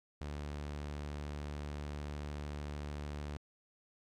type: tone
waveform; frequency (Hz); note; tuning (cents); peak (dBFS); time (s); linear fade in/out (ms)
sawtooth; 73.4; D2; 0; -36; 0.21-3.37; 0
effects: low-pass 7000 Hz 12 dB/octave + 13-bit